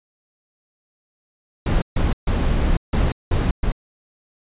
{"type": "noise bursts at uneven times", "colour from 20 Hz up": "brown", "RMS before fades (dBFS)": -18, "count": 6, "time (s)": [[1.66, 1.82], [1.96, 2.13], [2.27, 2.77], [2.93, 3.12], [3.31, 3.51], [3.63, 3.72]], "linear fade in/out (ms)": 5, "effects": ["resampled to 8000 Hz"]}